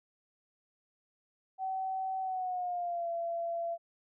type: tone with pitch glide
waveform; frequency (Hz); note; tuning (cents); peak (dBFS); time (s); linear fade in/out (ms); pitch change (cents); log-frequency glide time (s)
sine; 761 to 678; F#5 to E5; +48 to +49; -32; 1.58-3.78; 50; -199; 2.21-3.09
effects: none